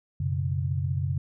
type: chord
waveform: sine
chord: F# suspended fourth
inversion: none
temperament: just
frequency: 92.5 / 123.33 / 138.75 Hz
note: F#2 / B2 / C#3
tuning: 0 / -2 / +2 cents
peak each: -28 / -33 / -28 dBFS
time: 0.2-1.18 s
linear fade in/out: 5 ms
effects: none